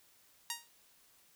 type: tone with exponential decay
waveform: 5% pulse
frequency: 938 Hz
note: A#5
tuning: 11 cents sharp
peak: -21 dBFS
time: 0.5-0.69 s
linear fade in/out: 1 ms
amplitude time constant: 41 ms
effects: white hiss -66 dBFS RMS until 1.35 s